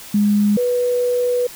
sine tone pair in turn, 206.4 / 490.9 Hz, G#3 / B4, -10 / -10 cents, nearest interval octave + minor third, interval 1500 cents, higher second, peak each -12 / -15 dBFS, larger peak first, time 0.14-0.57 / 0.57-1.47 s, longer second, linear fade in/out 5 ms, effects white hiss -37 dBFS RMS until 1.55 s

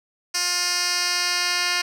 10% pulse tone with band-pass filter sweep, 354.4 Hz, F4, 25 cents sharp, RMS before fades -23 dBFS, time 0.34-1.82 s, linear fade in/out 10 ms, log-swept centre 5700 to 3800 Hz, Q 1.7, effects none

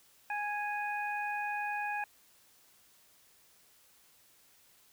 harmonic tone, 829 Hz, G#5, 3 cents flat, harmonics 1 / 2 / 3, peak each -35 / -38 / -40 dBFS, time 0.3-2.04 s, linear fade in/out 2 ms, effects white hiss -64 dBFS RMS until 4.92 s

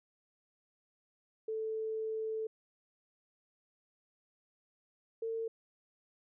sine tone pair in turn, 440 / 452.1 Hz, A4 / A4, 0 / +47 cents, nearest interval unison, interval 47 cents, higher second, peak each -34 / -34 dBFS, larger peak neither, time 1.48-2.47 / 5.22-5.48 s, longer first, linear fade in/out 5 ms, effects none

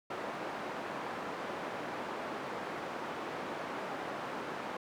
white band-pass noise, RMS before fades -40 dBFS, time 0.1-4.77 s, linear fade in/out 5 ms, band 210 to 1100 Hz, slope 12 dB/octave, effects none

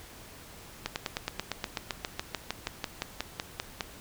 slowing click train, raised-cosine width 0.2 ms, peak -13 dBFS, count 21, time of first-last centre 0.86-3.808 s, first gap 99 ms, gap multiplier 1.04, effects pink hiss -49 dBFS RMS until 4 s

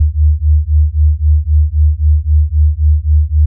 sine beating tone pair, 74 / 77.8 Hz, D2 / D#2, +14 / 0 cents, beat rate 3.8 Hz, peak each -10 dBFS, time 0-3.46 s, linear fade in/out 10 ms, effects none

